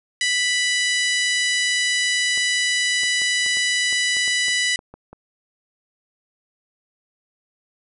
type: harmonic tone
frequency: 987.8 Hz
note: B5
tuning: in tune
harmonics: 2 / 3 / 4 / 5 / 6 / 7 / 8 / 9 / 10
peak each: -21 / -25 / -27 / -29 / -31 / -32 / -33 / -34 / -35 dBFS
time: 0.21-4.76 s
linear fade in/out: 2 ms
type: clicks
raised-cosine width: 1 ms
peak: -26 dBFS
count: 12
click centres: 2.376 / 3.034 / 3.218 / 3.463 / 3.571 / 3.927 / 4.168 / 4.278 / 4.483 / 4.791 / 4.94 / 5.13 s
effects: none